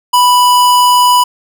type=tone; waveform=square; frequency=987.8 Hz; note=B5; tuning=in tune; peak=-6 dBFS; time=0.13-1.24 s; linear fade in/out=10 ms; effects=none